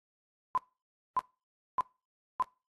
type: tone bursts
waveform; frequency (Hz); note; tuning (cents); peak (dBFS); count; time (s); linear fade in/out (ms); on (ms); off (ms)
sine; 1016; B5; +49; -25; 4; 0.55-2.424; 0; 26; 590
effects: noise-tail reverb RT60 0.3 s tail -23 dB re dry + AAC 32 kbps